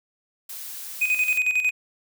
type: noise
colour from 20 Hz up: blue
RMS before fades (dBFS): -36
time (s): 0.49-1.38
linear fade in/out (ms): 5
type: tone with tremolo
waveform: triangle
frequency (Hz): 2500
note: D#7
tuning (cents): +8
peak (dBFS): -16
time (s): 1.01-1.71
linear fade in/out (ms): 10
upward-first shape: square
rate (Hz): 11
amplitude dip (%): 60
effects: none